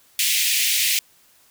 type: high-pass noise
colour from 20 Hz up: pink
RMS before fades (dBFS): -20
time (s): 0.19-0.99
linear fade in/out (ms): 2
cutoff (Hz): 2100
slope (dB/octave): 48
effects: white hiss -56 dBFS RMS until 1.5 s